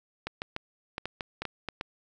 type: clicks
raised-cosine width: 0.3 ms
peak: -17 dBFS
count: 10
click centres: 0.27 / 0.419 / 0.564 / 0.981 / 1.056 / 1.208 / 1.42 / 1.453 / 1.687 / 1.811 s
effects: none